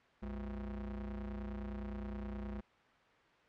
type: ring-modulated tone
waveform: square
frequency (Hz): 73.42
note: D2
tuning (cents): 0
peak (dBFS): -38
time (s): 0.22-2.61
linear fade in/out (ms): 10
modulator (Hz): 132
effects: white hiss -65 dBFS RMS until 3.48 s + low-pass 2000 Hz 12 dB/octave